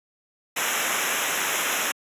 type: noise with comb filter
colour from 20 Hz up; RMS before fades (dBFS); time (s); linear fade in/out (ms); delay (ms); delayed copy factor
pink; -25; 0.56-1.92; 10; 0.22; -0.9
effects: high-pass 200 Hz 12 dB/octave + resampled to 32000 Hz